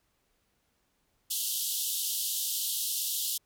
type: band-pass noise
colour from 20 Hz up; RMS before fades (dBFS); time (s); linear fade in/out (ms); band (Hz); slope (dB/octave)
white; -32; 1.3-3.38; 10; 2900 to 16000; 96
effects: pink hiss -74 dBFS RMS until 3.45 s